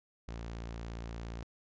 sawtooth tone, 57.2 Hz, A#1, 32 cents flat, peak -36 dBFS, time 0.28-1.43 s, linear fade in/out 0 ms, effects resampled to 16000 Hz

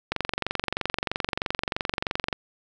click train, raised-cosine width 0.3 ms, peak -9 dBFS, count 52, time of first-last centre 0.12-2.328 s, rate 23.1 Hz, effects none

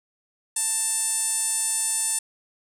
sawtooth tone with band-pass filter, 890 Hz, A5, 20 cents sharp, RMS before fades -25 dBFS, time 0.56-2.19 s, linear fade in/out 5 ms, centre 8700 Hz, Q 7.6, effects none

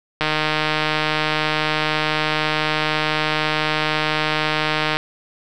click train, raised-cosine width 0.3 ms, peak -3 dBFS, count 734, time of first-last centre 0.21-4.97 s, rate 154 Hz, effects none

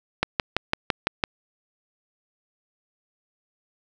click train, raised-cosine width 0.3 ms, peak -4 dBFS, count 7, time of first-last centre 0.23-1.238 s, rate 5.95 Hz, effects none

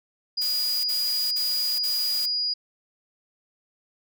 sine tone, 4890 Hz, D#8, 31 cents flat, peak -23 dBFS, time 0.37-2.54 s, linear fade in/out 10 ms
blue noise bursts, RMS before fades -33 dBFS, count 4, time 0.41-2.262 s, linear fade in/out 10 ms, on 430 ms, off 44 ms
effects none

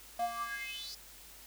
square tone with high-pass filter sweep, 233.1 Hz, A#3, in tune, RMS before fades -39 dBFS, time 0.19-0.95 s, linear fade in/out 5 ms, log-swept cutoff 620 to 5200 Hz, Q 7.5, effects added 50 Hz sine -61 dBFS peak until 1.46 s + white hiss -54 dBFS RMS until 1.46 s

